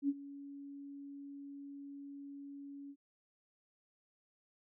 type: tone with ADSR envelope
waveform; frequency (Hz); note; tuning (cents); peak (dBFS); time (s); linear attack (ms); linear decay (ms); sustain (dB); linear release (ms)
sine; 281.1; C#4; +24; -28; 0.02-2.96; 68; 41; -18; 59
effects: none